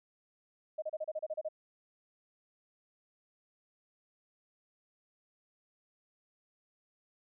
sine tone bursts, 622.3 Hz, D#5, in tune, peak -33 dBFS, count 10, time 0.78-1.488 s, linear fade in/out 10 ms, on 42 ms, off 32 ms, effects none

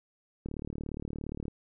click train, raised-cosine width 3 ms, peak -24 dBFS, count 39, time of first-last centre 0.46-1.482 s, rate 37.2 Hz, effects none

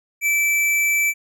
square tone, 2320 Hz, D7, 22 cents flat, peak -17 dBFS, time 0.21-1.14 s, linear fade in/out 50 ms, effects none

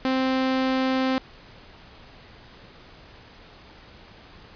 sawtooth tone, 261.6 Hz, C4, in tune, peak -17 dBFS, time 0.05-1.18 s, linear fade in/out 0 ms, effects pink hiss -48 dBFS RMS until 4.55 s + resampled to 11025 Hz

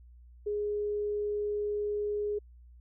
sine tone, 415.3 Hz, G#4, in tune, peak -29 dBFS, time 0.46-2.39 s, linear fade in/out 10 ms, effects added 60 Hz sine -51 dBFS peak until 2.8 s

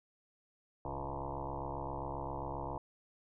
sine tone with frequency modulation, 493.9 Hz, B4, in tune, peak -37 dBFS, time 0.85-2.78 s, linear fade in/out 2 ms, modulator 67.5 Hz, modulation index 7.5, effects none

